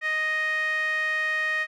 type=tone with band-pass filter; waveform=sawtooth; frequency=622.3 Hz; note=D#5; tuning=in tune; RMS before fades=-26 dBFS; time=0.01-1.67 s; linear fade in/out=50 ms; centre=2000 Hz; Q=8.9; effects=none